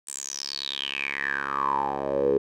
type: tone with band-pass filter sweep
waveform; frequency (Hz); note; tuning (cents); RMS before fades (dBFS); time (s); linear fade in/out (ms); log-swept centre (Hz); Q
10% pulse; 69.3; C#2; 0; -28; 0.07-2.38; 5; 8400 to 420; 9.1
effects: none